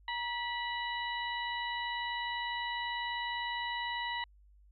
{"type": "harmonic tone with a mistuned harmonic", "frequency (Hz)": 979, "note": "B5", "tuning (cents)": -15, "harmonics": [1, 2, 3, 4], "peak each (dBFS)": [-37, -38, -43, -43], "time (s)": [0.08, 4.24], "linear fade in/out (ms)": 2, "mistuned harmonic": 1, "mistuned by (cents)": -59, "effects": ["added 50 Hz sine -58 dBFS peak until 4.71 s"]}